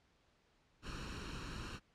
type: noise with comb filter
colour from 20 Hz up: pink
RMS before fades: -45 dBFS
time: 0.82-1.8 s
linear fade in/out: 50 ms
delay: 0.72 ms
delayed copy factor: +0.7
effects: pink hiss -73 dBFS RMS until 1.94 s + low-pass 5000 Hz 12 dB/octave